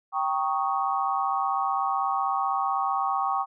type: chord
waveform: sine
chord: Eb dominant seventh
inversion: first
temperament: equal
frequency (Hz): 784 / 932.3 / 1108.7 / 1244.5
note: G5 / Bb5 / Db6 / Eb6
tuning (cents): 0 / 0 / 0 / 0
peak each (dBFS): -27 / -33 / -27 / -32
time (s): 0.12-3.46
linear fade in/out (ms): 50
effects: none